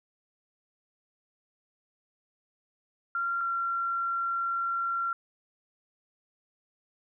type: tone pair in turn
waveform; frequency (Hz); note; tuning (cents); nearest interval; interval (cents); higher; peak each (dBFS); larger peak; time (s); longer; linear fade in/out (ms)
sine; 1380 / 1369.7; F6 / F6; -21 / -34; unison; 13; first; -27; neither; 3.15-3.41 / 3.41-5.13; second; 2
effects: none